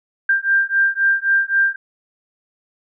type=beating tone pair; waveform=sine; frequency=1585 / 1588.8 Hz; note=G6 / G6; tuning=+19 / +23 cents; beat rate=3.8 Hz; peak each=-17 dBFS; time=0.29-1.76 s; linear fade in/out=5 ms; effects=none